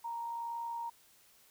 sine tone with amplitude modulation, 932.3 Hz, A#5, in tune, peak -35 dBFS, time 0.04-0.9 s, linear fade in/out 10 ms, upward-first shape sine, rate 61.2 Hz, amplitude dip 30%, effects white hiss -64 dBFS RMS until 1.5 s

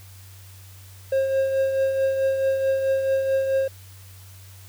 triangle tone with tremolo, 536 Hz, C5, 42 cents sharp, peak -15 dBFS, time 1.12-3.68 s, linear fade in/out 5 ms, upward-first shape triangle, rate 4.6 Hz, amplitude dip 50%, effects added 95 Hz sine -43 dBFS peak until 4.68 s + white hiss -50 dBFS RMS until 4.68 s

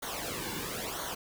pink noise with flanger, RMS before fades -37 dBFS, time 0.02-1.15 s, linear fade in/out 10 ms, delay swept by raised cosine 0.39 to 1.59 ms, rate 1 Hz, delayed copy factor -0.75, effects none

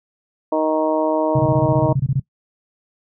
harmonic tone, 156.3 Hz, D#3, 8 cents sharp, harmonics 2 / 3 / 4 / 5 / 6 / 7, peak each -21 / -24 / -19 / -32 / -23 / -33 dBFS, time 0.52-1.93 s, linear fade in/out 5 ms
sine tone bursts, 135.1 Hz, C#3, 44 cents flat, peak -14 dBFS, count 13, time 1.35-2.198 s, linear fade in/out 5 ms, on 44 ms, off 23 ms
effects noise-tail reverb RT60 0.1 s tail -20 dB re dry

